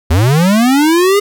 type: linear sweep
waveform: square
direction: up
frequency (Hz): 73.42 to 415.3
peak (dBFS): -8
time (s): 0.1-1.2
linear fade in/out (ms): 10
effects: 8-bit